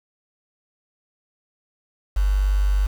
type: tone with quantisation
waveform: sine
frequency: 49 Hz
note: G1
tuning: in tune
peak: -16 dBFS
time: 2.16-2.87 s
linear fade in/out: 10 ms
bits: 6
effects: none